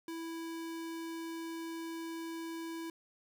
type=tone; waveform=square; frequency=329.6 Hz; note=E4; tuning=in tune; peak=-40 dBFS; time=0.08-2.9 s; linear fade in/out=2 ms; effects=12-bit